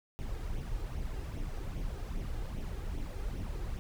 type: noise with flanger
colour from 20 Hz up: brown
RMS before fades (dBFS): -37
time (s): 0.19-3.79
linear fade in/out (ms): 0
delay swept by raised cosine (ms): 0.32 to 2.52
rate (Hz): 2.5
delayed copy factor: +0.55
effects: none